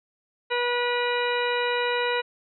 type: harmonic tone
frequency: 485.8 Hz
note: B4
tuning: 29 cents flat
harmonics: 1 / 2 / 3 / 4 / 5 / 6 / 8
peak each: -26 / -29 / -31 / -32 / -33 / -34 / -35 dBFS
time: 0.5-2.22 s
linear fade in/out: 20 ms
effects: none